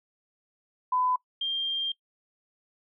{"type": "tone pair in turn", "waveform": "sine", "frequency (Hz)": [1005, 3191], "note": ["B5", "G7"], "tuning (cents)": [30, 30], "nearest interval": "octave + minor sixth", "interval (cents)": 2000, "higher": "second", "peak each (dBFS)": [-23, -26], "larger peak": "first", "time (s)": [[0.92, 1.16], [1.41, 1.92]], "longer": "second", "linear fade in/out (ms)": 5, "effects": ["noise-tail reverb RT60 0.1 s tail -21 dB re dry"]}